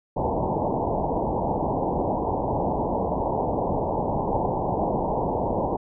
white low-pass noise, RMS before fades -25 dBFS, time 0.16-5.77 s, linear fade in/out 10 ms, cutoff 960 Hz, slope 96 dB/octave, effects none

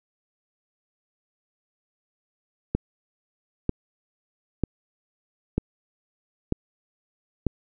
click train, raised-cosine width 3 ms, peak -9 dBFS, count 6, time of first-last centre 2.75-7.467 s, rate 1.06 Hz, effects none

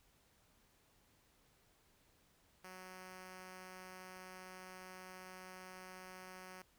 5% pulse tone, 185.1 Hz, F#3, 1 cent sharp, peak -40 dBFS, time 2.64-6.62 s, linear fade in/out 2 ms, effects pink hiss -72 dBFS RMS until 6.78 s

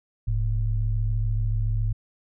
sine tone pair together, 40.52 / 107.7 Hz, E1 / A2, -29 / -37 cents, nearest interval octave + perfect fourth, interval 1692 cents, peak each -24 dBFS, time 0.27-1.93 s, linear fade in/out 10 ms, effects none

